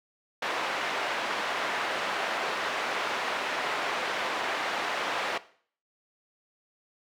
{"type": "band-pass noise", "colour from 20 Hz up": "pink", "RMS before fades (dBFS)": -31, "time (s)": [0.42, 5.38], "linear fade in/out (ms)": 5, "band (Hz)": [620, 2700], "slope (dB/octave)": 12, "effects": ["noise-tail reverb RT60 0.5 s tail -17 dB re dry"]}